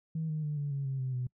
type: tone with pitch steps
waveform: sine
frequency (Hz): 160 / 154.55 / 149.29 / 144.2 / 139.29 / 134.54 / 129.96 / 125.53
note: D#3 / D#3 / D3 / D3 / C#3 / C3 / C3 / B2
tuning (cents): +49 / -11 / +29 / -31 / +9 / +49 / -11 / +29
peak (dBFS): -30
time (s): 0.15-1.27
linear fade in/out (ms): 5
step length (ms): 140
effects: noise-tail reverb RT60 0.1 s tail -26 dB re dry + tanh soft clip ceiling -26 dBFS